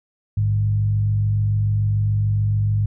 sine tone with frequency modulation, 104.5 Hz, G#2, 11 cents sharp, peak -16 dBFS, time 0.37-2.86 s, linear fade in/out 5 ms, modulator 46.9 Hz, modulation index 0.45, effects none

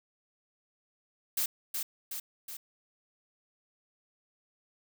blue noise with echo, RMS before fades -30 dBFS, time 1.37-1.46 s, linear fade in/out 5 ms, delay 370 ms, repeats 3, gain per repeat -4 dB, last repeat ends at 2.57 s, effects none

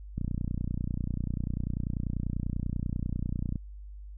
click train, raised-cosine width 5 ms, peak -19 dBFS, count 103, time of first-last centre 0.18-3.557 s, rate 30.2 Hz, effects added 50 Hz sine -41 dBFS peak until 4.17 s

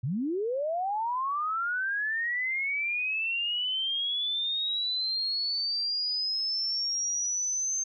sine linear sweep, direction up, 110 to 6320 Hz, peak -27 dBFS, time 0.03-7.84 s, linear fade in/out 10 ms, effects none

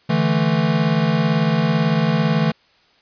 square chord, D suspended second, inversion none, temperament equal with one note detuned, 146.83 / 164.81 / 218.4 Hz, D3 / E3 / A3, 0 / 0 / -13 cents, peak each -22 / -19 / -21 dBFS, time 0.09-2.52 s, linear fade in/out 10 ms, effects white hiss -56 dBFS RMS until 3.01 s + resampled to 11025 Hz

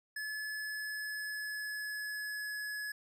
square tone with pitch glide, 1717 to 1696.3 Hz, A6 to G#6, -43 to +36 cents, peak -38 dBFS, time 0.16-2.92 s, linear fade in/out 5 ms, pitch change -21 cents, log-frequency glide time 0.55-2.58 s, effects none

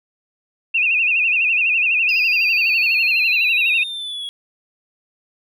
sine tone with vibrato, 2595 Hz, E7, 28 cents flat, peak -14 dBFS, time 0.74-3.84 s, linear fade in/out 10 ms, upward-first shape sine, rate 12 Hz, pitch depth 110 cents each way
triangle linear sweep, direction down, 4978 to 3322 Hz, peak -24 dBFS, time 2.09-4.29 s, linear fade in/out 0 ms
effects none

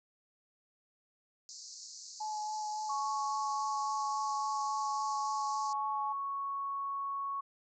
white band-pass noise, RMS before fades -49 dBFS, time 1.49-5.73 s, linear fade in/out 0 ms, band 4300 to 7200 Hz, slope 96 dB/octave
sine tone with vibrato, 853 Hz, G#5, 46 cents sharp, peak -35 dBFS, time 2.2-6.13 s, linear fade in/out 10 ms, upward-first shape sine, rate 3.6 Hz, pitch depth 13 cents each way
sine tone, 1108.7 Hz, C#6, in tune, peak -34 dBFS, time 2.89-7.41 s, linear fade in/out 10 ms
effects none

